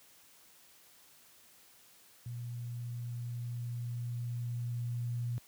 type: tone with level ramp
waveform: sine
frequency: 120 Hz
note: B2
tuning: 49 cents flat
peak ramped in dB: -38 to -32 dBFS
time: 2.26-5.38 s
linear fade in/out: 0 ms
effects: white hiss -61 dBFS RMS until 5.47 s + high-pass 60 Hz 12 dB/octave